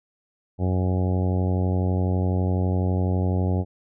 harmonic tone, 92 Hz, F#2, 9 cents flat, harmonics 1 / 2 / 3 / 4 / 5 / 6 / 7 / 8 / 9, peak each -21 / -27 / -31 / -33 / -35 / -37 / -38 / -39 / -40 dBFS, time 0.58-3.65 s, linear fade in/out 50 ms, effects none

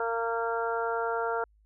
harmonic tone, 230 Hz, A#3, 23 cents flat, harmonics 2 / 3 / 4 / 5 / 6 / 7, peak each -31 / -34 / -34 / -43 / -33 / -45 dBFS, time 0-1.44 s, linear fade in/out 2 ms, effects added 52 Hz sine -60 dBFS peak until 1.65 s

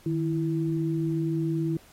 sine tone pair together, 155.56 / 329.6 Hz, D#3 / E4, 0 / 0 cents, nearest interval octave + minor second, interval 1300 cents, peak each -27 dBFS, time 0.06-1.77 s, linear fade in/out 2 ms, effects pink hiss -56 dBFS RMS until 1.92 s + AAC 48 kbps

